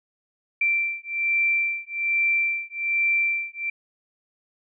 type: beating tone pair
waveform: sine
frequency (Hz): 2349 / 2350.2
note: D7 / D7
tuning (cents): 0 / +1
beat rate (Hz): 1.2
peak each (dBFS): -24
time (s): 0.61-3.7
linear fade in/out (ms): 5
effects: none